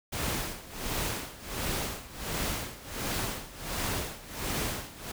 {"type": "noise with tremolo", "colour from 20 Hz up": "pink", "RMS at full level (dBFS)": -31, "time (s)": [0.12, 5.12], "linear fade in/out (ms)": 10, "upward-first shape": "sine", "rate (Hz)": 1.4, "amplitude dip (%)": 85, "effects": []}